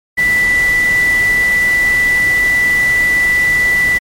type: tone in noise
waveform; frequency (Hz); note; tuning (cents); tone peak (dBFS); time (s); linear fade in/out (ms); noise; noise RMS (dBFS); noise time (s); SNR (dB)
sine; 1976; B6; 0; -9; 0.17-3.99; 20; pink; -25; 0.17-3.99; +13
effects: MP3 64 kbps